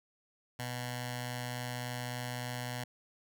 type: tone with notch filter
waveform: 10% pulse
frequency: 123.47 Hz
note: B2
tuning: in tune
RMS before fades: -39 dBFS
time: 0.59-2.84 s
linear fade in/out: 5 ms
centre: 370 Hz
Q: 0.55
effects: none